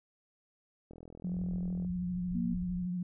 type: click train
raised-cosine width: 2 ms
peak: -36 dBFS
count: 40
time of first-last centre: 0.91-1.848 s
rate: 41.6 Hz
type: tone with vibrato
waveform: sine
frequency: 178.8 Hz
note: F3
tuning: 41 cents sharp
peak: -32 dBFS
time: 1.24-3.03 s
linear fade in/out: 5 ms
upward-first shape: triangle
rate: 13 Hz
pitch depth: 43 cents each way
type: low-pass noise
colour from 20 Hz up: pink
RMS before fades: -45 dBFS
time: 1.32-2.86 s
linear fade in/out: 10 ms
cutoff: 130 Hz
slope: 96 dB/octave
type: tone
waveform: sine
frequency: 235 Hz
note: A#3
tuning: 14 cents sharp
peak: -32 dBFS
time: 2.34-2.55 s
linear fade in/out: 20 ms
effects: none